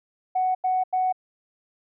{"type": "tone bursts", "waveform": "sine", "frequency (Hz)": 743, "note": "F#5", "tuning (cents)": 7, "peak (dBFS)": -19, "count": 3, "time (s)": [0.35, 1.126], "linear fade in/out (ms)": 10, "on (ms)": 200, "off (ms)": 88, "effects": ["tanh soft clip ceiling -15 dBFS"]}